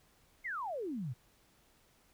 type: exponential sweep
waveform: sine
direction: down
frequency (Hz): 2217 to 110.7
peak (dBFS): -36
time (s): 0.44-1.14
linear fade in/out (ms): 20
effects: pink hiss -68 dBFS RMS until 2.13 s